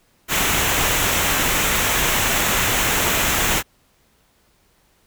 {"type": "noise with comb filter", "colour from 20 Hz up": "pink", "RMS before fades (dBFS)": -19, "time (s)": [0.28, 3.63], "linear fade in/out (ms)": 50, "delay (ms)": 0.21, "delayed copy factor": -0.5, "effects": ["pink hiss -60 dBFS RMS until 5.06 s"]}